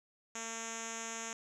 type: tone with low-pass filter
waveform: 5% pulse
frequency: 227.1 Hz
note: A#3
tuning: 45 cents flat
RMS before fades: -42 dBFS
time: 0.35-1.33 s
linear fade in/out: 2 ms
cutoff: 6800 Hz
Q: 5
effects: none